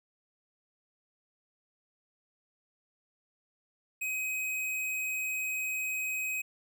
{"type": "tone", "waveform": "square", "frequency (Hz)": 2526, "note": "D#7", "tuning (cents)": 26, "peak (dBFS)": -32, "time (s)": [4.01, 6.42], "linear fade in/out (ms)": 10, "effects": []}